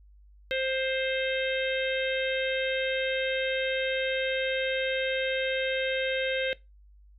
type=harmonic tone with a mistuned harmonic; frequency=525 Hz; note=C5; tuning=6 cents sharp; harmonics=1 / 3 / 4 / 5 / 6 / 7; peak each=-29 / -34 / -35 / -36 / -37 / -37 dBFS; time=0.51-6.53 s; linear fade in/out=0 ms; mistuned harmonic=7; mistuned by=+19 cents; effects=noise-tail reverb RT60 0.2 s tail -19 dB re dry + added 50 Hz sine -52 dBFS peak until 7.18 s